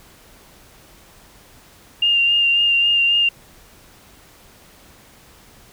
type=tone with vibrato; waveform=sine; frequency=2800 Hz; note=F7; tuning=4 cents sharp; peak=-13 dBFS; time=2.02-3.29 s; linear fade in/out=5 ms; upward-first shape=sine; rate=3.7 Hz; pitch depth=20 cents each way; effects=pink hiss -48 dBFS RMS until 5.72 s